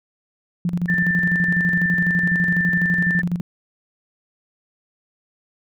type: tone with tremolo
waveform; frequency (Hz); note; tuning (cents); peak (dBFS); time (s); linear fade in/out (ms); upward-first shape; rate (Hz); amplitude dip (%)
sine; 174.61; F3; 0; -17; 0.65-3.41; 2; square; 12; 70
type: tone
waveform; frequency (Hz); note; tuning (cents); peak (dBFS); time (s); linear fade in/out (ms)
sine; 1778; A6; +18; -18; 0.88-3.22; 10
effects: none